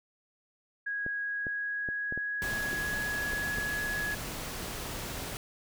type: tone with pitch glide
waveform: sine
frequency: 1651 to 1681.8 Hz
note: G#6 to G#6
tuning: -11 to +21 cents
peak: -31 dBFS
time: 0.86-4.15 s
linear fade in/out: 10 ms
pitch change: +32 cents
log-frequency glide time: 1.2-3.56 s
type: clicks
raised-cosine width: 2 ms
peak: -26 dBFS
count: 8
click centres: 1.064 / 1.468 / 1.888 / 2.124 / 2.176 / 2.731 / 3.334 / 3.584 s
type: noise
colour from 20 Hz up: pink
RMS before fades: -38 dBFS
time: 2.42-5.37 s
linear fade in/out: 0 ms
effects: none